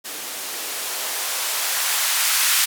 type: noise with band-pass filter sweep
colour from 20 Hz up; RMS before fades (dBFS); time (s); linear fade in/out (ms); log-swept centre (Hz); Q
violet; -23; 0.04-2.66; 20; 260 to 1500; 0.95
effects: none